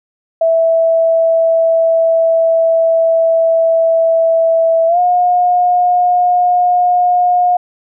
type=tone with pitch glide; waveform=sine; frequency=657 to 716.5 Hz; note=E5 to F5; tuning=-6 to +44 cents; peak=-8 dBFS; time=0.41-7.57 s; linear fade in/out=5 ms; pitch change=+150 cents; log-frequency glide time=4.87-4.99 s; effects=none